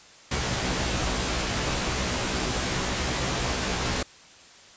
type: noise with comb filter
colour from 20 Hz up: pink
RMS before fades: -27 dBFS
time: 0.31-4.03 s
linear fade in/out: 5 ms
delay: 16 ms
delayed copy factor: +1
effects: white hiss -50 dBFS RMS until 4.76 s + resampled to 16000 Hz